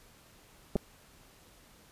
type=clicks; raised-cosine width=2 ms; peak=-16 dBFS; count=2; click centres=0.756 / 0.761 s; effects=pink hiss -59 dBFS RMS until 1.91 s + resampled to 32000 Hz